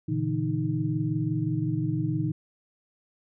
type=tone cluster; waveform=sine; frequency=116.5 / 142.4 / 161.7 / 310.8 Hz; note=A#2 / C#3 / E3 / D#4; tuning=-1 / +47 / -33 / -2 cents; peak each=-30 dBFS; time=0.08-2.32 s; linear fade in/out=10 ms; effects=none